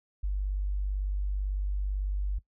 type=tone; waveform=sine; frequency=49 Hz; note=G1; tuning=in tune; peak=-27 dBFS; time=0.23-2.39 s; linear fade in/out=10 ms; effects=noise-tail reverb RT60 0.1 s tail -18 dB re dry